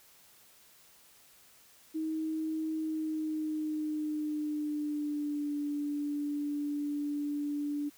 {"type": "tone with pitch glide", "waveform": "sine", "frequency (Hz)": [316, 291.5], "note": ["D#4", "D4"], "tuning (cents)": [27, -13], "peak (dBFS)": -31, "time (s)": [1.94, 7.9], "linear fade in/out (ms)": 20, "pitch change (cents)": -140, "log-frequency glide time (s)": [2.74, 5.55], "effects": ["white hiss -60 dBFS RMS until 7.97 s"]}